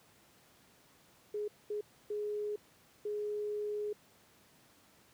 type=tone bursts at uneven times; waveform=sine; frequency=417.9 Hz; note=G#4; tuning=11 cents sharp; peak=-34 dBFS; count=4; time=1.34-1.48 / 1.7-1.81 / 2.1-2.56 / 3.05-3.93 s; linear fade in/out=5 ms; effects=pink hiss -64 dBFS RMS until 5.13 s + high-pass 100 Hz 12 dB/octave

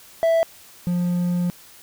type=tone pair in turn; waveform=triangle; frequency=659.3 / 176.5 Hz; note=E5 / F3; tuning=0 / +19 cents; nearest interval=octave + major seventh; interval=2281 cents; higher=first; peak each=-13 / -17 dBFS; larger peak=first; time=0.23-0.43 / 0.87-1.5 s; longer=second; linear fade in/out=0 ms; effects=white hiss -47 dBFS RMS until 1.82 s

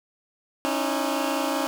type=tone cluster; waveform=15% pulse; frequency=274.4 / 304.7 / 329.9 Hz; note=C#4 / D#4 / E4; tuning=-17 / -36 / +1 cents; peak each=-20 / -22 / -25 dBFS; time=0.65-1.67 s; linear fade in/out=0 ms; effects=none

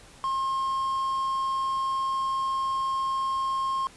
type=tone with quantisation; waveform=triangle; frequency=1069 Hz; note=C6; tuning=37 cents sharp; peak=-23 dBFS; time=0.24-3.87 s; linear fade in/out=0 ms; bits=8; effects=pink hiss -51 dBFS RMS until 3.96 s + resampled to 24000 Hz

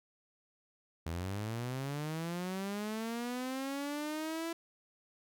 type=linear sweep; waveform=sawtooth; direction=up; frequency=79 to 335.8 Hz; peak=-32 dBFS; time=1.06-4.53 s; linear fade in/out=5 ms; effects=none

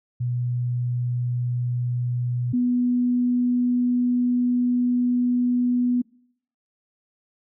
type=tone pair in turn; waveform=sine; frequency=122.5 / 245.9 Hz; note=B2 / B3; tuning=-14 / -7 cents; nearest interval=octave; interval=1207 cents; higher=second; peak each=-22 / -18 dBFS; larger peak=second; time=0.2-2.53 / 2.53-6.02 s; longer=second; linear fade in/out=10 ms; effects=noise-tail reverb RT60 0.7 s tail -25 dB re dry

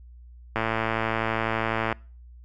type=click train; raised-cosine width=0.5 ms; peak=-10 dBFS; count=154; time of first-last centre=0.56-1.926 s; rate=112 Hz; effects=noise-tail reverb RT60 0.4 s tail -25 dB re dry + added 60 Hz sine -44 dBFS peak until 2.44 s

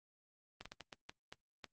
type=slowing click train; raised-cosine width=0.2 ms; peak=-29 dBFS; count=8; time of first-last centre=0.61-1.643 s; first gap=46 ms; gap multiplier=1.38; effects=Opus 24 kbps

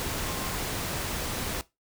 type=tone in noise; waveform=sine; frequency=1059 Hz; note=C6; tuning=21 cents sharp; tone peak=-41 dBFS; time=0.26-0.55 s; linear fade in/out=0 ms; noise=pink; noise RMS=-32 dBFS; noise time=0-1.61 s; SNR=-12 dB; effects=noise-tail reverb RT60 0.2 s tail -18 dB re dry

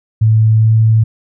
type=tone with pitch glide; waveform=sine; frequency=110.1 to 111.06 Hz; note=A2 to A2; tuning=+2 to +17 cents; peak=-6 dBFS; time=0.21-1.04 s; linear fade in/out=10 ms; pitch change=+15 cents; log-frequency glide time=0.58-0.7 s; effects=none

